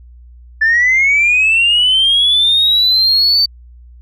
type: linear sweep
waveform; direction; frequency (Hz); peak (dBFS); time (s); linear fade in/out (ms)
sine; up; 1744 to 4584; -7; 0.61-3.46; 10
effects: tanh soft clip ceiling -5 dBFS + added 60 Hz sine -36 dBFS peak until 4.01 s